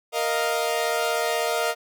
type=chord; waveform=sawtooth; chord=Bb suspended fourth; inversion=none; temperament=equal; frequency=466.2 / 622.3 / 698.5 Hz; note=Bb4 / Eb5 / F5; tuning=0 / 0 / 0 cents; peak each=-23 dBFS; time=0.12-1.75 s; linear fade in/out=50 ms; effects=none